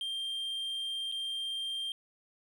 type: tone with dropouts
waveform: triangle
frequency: 3179 Hz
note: G7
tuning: 24 cents sharp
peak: -32 dBFS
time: 0.01-1.92 s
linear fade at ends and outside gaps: 1 ms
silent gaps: 1.116-1.122 s
effects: none